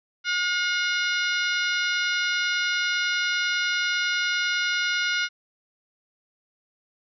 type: harmonic tone with a mistuned harmonic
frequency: 718 Hz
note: F5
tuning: 48 cents sharp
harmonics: 2 / 3 / 4 / 5 / 6 / 7 / 8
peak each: -25 / -29 / -31 / -33 / -35 / -36 / -37 dBFS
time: 0.24-5.29 s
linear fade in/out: 50 ms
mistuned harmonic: 6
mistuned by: -81 cents
effects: none